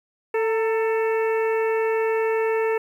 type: harmonic tone with a mistuned harmonic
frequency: 443.7 Hz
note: A4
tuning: 14 cents sharp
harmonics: 1 / 2 / 3 / 4 / 5 / 6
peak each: -20 / -29 / -35 / -33 / -35 / -37 dBFS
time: 0.34-2.78 s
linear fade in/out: 5 ms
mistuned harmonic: 2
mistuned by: +50 cents
effects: 9-bit